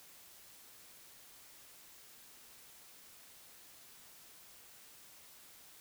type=silence; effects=white hiss -58 dBFS RMS until 5.8 s